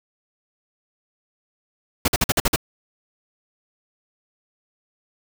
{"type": "noise bursts", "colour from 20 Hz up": "pink", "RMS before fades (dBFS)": -18, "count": 7, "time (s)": [2.05, 2.561], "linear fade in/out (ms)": 5, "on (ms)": 31, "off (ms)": 49, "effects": []}